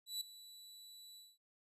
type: tone with ADSR envelope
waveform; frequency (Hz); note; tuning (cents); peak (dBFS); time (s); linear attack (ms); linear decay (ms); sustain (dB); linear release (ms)
sawtooth; 3951; B7; 0; -34; 0.06-1.38; 150; 5; -17; 210
effects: resampled to 32000 Hz